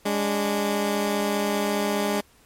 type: tone pair together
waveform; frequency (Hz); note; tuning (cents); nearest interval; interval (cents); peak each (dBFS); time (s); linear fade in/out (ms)
15% pulse; 204.9 / 289.9; G#3 / D4; -23 / -22; tritone; 601; -17 / -22; 0.05-2.21; 10
effects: pink hiss -57 dBFS RMS until 2.45 s + MP3 64 kbps